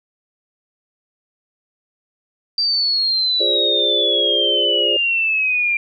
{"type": "exponential sweep", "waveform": "sine", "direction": "down", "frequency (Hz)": [4700, 2370], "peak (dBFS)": -15, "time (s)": [2.58, 5.77], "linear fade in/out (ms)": 2}
{"type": "chord", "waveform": "sine", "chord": "D half-diminished seventh", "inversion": "first", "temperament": "equal", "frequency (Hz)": [349.2, 415.3, 523.3, 587.3], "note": ["F4", "Ab4", "C5", "D5"], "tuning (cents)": [0, 0, 0, 0], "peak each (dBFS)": [-26, -24, -25, -25], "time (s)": [3.4, 4.97], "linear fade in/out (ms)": 5}
{"effects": []}